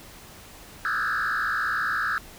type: tone with frequency modulation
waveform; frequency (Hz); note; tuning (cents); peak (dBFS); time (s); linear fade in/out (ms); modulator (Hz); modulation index
sine; 1480; F#6; 0; -21; 0.85-2.18; 0; 60; 3.9
effects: tanh soft clip ceiling -22 dBFS + pink hiss -46 dBFS RMS until 2.38 s